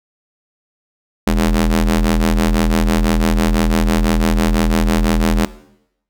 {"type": "ring-modulated tone", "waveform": "sawtooth", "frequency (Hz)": 82, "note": "E2", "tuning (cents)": -9, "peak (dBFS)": -5, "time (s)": [1.27, 5.45], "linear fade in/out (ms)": 0, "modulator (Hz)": 126, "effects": ["noise-tail reverb RT60 0.8 s tail -18 dB re dry"]}